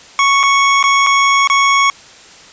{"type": "tone with dropouts", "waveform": "25% pulse", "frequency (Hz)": 1108.7, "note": "C#6", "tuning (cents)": 0, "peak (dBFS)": -5, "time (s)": [0.19, 1.9], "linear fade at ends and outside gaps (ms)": 1, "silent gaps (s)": [[0.431, 0.435], [0.828, 0.839], [1.065, 1.069], [1.474, 1.499]], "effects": ["white hiss -39 dBFS RMS until 2.52 s", "resampled to 16000 Hz"]}